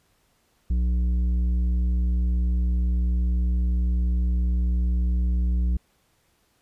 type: tone with tanh clipping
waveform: sine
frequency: 60.6 Hz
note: B1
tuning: 32 cents flat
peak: -21 dBFS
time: 0.7-5.77 s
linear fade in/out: 5 ms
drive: 8 dB
effects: pink hiss -66 dBFS RMS until 6.61 s + resampled to 32000 Hz